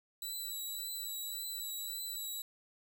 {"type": "tone with vibrato", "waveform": "10% pulse", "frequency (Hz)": 3942, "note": "B7", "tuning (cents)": -4, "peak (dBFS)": -32, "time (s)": [0.22, 2.42], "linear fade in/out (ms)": 2, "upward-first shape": "triangle", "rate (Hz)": 1.8, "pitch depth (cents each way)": 30, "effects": []}